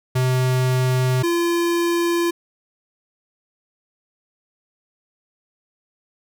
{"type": "tone pair in turn", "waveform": "square", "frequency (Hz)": [128.2, 342.3], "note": ["C3", "F4"], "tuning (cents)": [-35, -35], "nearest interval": "octave + perfect fourth", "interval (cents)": 1700, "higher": "second", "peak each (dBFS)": [-17, -18], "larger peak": "first", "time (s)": [[0.15, 1.23], [1.23, 2.31]], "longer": "neither", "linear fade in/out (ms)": 10, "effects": []}